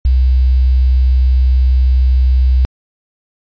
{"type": "tone with quantisation", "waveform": "sine", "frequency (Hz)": 63.8, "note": "C2", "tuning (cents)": -43, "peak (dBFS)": -7, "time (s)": [0.05, 2.65], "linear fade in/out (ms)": 0, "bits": 6, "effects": ["resampled to 11025 Hz"]}